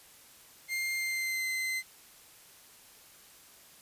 40% pulse tone with pitch glide, 2108 to 2061 Hz, C7 to C7, +12 to -27 cents, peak -30 dBFS, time 0.68-1.83 s, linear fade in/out 50 ms, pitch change -39 cents, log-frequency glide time 0.94-1.48 s, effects white hiss -56 dBFS RMS until 3.81 s + resampled to 32000 Hz

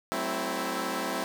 10% pulse chord, F# half-diminished seventh, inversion none, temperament equal with one note detuned, 189.21 / 220 / 261.6 / 329.6 Hz, F#3 / A3 / C4 / E4, +39 / 0 / 0 / 0 cents, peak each -28 / -29 / -25 / -26 dBFS, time 0.12-1.24 s, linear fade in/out 0 ms, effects none

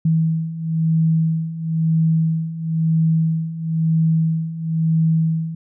sine beating tone pair, 160.8 / 161.8 Hz, E3 / E3, -43 / -32 cents, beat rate 1 Hz, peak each -21 / -17 dBFS, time 0.05-5.55 s, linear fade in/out 5 ms, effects none

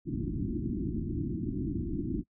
white low-pass noise, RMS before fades -33 dBFS, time 0.05-2.24 s, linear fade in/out 50 ms, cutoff 350 Hz, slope 96 dB/octave, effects noise-tail reverb RT60 0.1 s tail -24 dB re dry

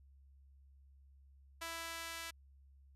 sawtooth tone with high-pass filter sweep, 331.1 Hz, E4, 8 cents sharp, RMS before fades -45 dBFS, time 1.61-2.31 s, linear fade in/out 10 ms, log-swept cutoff 1100 to 1700 Hz, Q 0.8, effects added 68 Hz sine -60 dBFS peak until 2.95 s + resampled to 32000 Hz

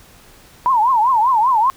sine tone with vibrato, 952 Hz, A#5, 36 cents sharp, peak -11 dBFS, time 0.66-1.7 s, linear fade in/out 0 ms, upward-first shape triangle, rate 5.1 Hz, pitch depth 240 cents each way, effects pink hiss -46 dBFS RMS until 1.76 s

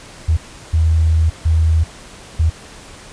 sine tone bursts at uneven times, 80.4 Hz, E2, 43 cents flat, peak -10 dBFS, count 4, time 0.28-0.37 / 0.73-1.3 / 1.45-1.84 / 2.39-2.5 s, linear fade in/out 10 ms, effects pink hiss -38 dBFS RMS until 3.12 s + resampled to 22050 Hz

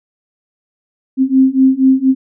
sine beating tone pair, 261.6 / 265.8 Hz, C4 / C4, 0 / +27 cents, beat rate 4.2 Hz, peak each -11 / -10 dBFS, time 1.17-2.15 s, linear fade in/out 50 ms, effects none

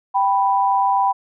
sine tone pair together, 784.5 / 987.8 Hz, G5 / B5, +1 / 0 cents, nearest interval major third, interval 399 cents, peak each -17 dBFS, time 0.14-1.13 s, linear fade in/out 20 ms, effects none

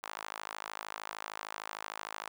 sawtooth tone with high-pass filter, 53.2 Hz, G#1, 42 cents sharp, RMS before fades -43 dBFS, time 0.03-2.28 s, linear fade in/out 0 ms, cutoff 1000 Hz, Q 1.7, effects none

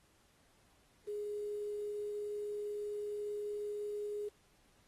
sine tone with quantisation, 415.3 Hz, G#4, in tune, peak -37 dBFS, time 1.07-4.29 s, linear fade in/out 10 ms, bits 10, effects pink hiss -70 dBFS RMS until 4.87 s + AAC 32 kbps

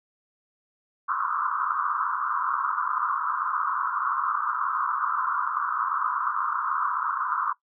white band-pass noise, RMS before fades -27 dBFS, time 1.08-7.53 s, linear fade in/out 10 ms, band 1000 to 1400 Hz, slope 96 dB/octave, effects noise-tail reverb RT60 0.1 s tail -17 dB re dry

